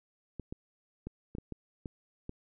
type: clicks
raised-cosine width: 3 ms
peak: -26 dBFS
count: 8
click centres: 0.397 / 0.525 / 1.07 / 1.351 / 1.384 / 1.523 / 1.858 / 2.294 s
effects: none